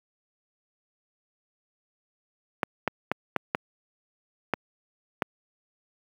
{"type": "clicks", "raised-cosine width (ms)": 0.5, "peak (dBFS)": -8, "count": 7, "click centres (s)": [2.632, 2.877, 3.116, 3.363, 3.549, 4.537, 5.222], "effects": ["high-pass 150 Hz 12 dB/octave", "8-bit"]}